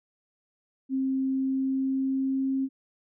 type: tone with pitch glide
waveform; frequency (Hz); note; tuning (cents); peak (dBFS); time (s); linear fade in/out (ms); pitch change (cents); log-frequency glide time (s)
sine; 265.5 to 267.5; C4 to C4; +25 to +38; -24; 0.89-2.69; 50; +13; 1.25-2.51
effects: none